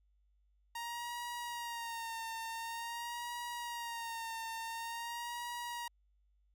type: tone with vibrato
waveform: sawtooth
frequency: 932.3 Hz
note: A#5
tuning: in tune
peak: -36 dBFS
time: 0.75-5.88 s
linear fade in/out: 5 ms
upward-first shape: sine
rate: 0.47 Hz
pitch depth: 48 cents each way
effects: added 50 Hz sine -69 dBFS peak until 6.54 s